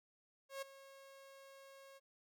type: tone with ADSR envelope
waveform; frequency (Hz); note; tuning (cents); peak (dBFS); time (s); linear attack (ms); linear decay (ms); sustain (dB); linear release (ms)
sawtooth; 545; C#5; -29; -37; 0.49-2; 130; 10; -16; 32
effects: none